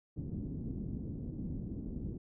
white low-pass noise, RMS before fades -40 dBFS, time 0.16-2.18 s, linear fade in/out 10 ms, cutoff 260 Hz, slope 24 dB/octave, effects none

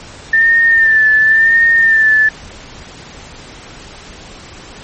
sine tone with vibrato, 1790 Hz, A6, 29 cents sharp, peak -6 dBFS, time 0.33-2.29 s, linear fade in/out 5 ms, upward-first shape sine, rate 0.94 Hz, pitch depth 47 cents each way, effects pink hiss -34 dBFS RMS until 4.83 s + MP3 32 kbps

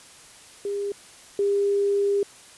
sine tone pair in turn, 403.5 / 401.9 Hz, G#4 / G4, -50 / +43 cents, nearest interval unison, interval 7 cents, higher first, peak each -25 / -19 dBFS, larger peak second, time 0.65-0.92 / 1.39-2.23 s, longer second, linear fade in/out 2 ms, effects white hiss -48 dBFS RMS until 2.57 s + resampled to 24000 Hz

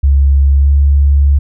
sine tone with pitch glide, 69.3 to 70.59 Hz, C#2 to C#2, 0 to +32 cents, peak -5 dBFS, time 0.03-1.39 s, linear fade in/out 10 ms, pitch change +32 cents, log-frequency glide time 0.59-0.69 s, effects none

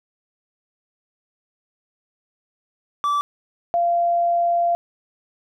triangle / sine tone pair in turn, 1160 / 689.7 Hz, D6 / F5, -22 / -22 cents, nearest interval major sixth, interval 900 cents, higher first, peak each -16 dBFS, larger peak neither, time 3.04-3.21 / 3.74-4.75 s, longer second, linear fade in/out 0 ms, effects none

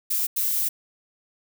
violet noise bursts at uneven times, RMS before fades -24 dBFS, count 2, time 0.1-0.27 / 0.36-0.69 s, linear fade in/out 10 ms, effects none

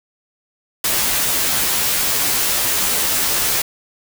white noise with comb filter, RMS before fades -18 dBFS, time 0.84-3.62 s, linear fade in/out 5 ms, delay 13 ms, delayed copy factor -0.8, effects none

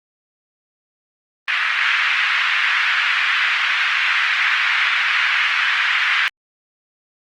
white band-pass noise, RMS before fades -18 dBFS, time 1.48-6.28 s, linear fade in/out 0 ms, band 1400 to 2500 Hz, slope 24 dB/octave, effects Opus 24 kbps

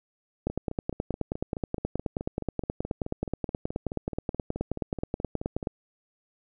two click trains, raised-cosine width 2 ms, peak -20 / -14 dBFS, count 25 / 50, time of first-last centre 0.5-5.628 / 0.47-5.672 s, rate 4.68 / 9.42 Hz, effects none

